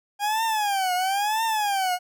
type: tone with vibrato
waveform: 40% pulse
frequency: 809 Hz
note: G#5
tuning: 46 cents flat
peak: -21 dBFS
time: 0.19-1.99 s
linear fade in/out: 50 ms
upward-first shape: triangle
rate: 1 Hz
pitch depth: 210 cents each way
effects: none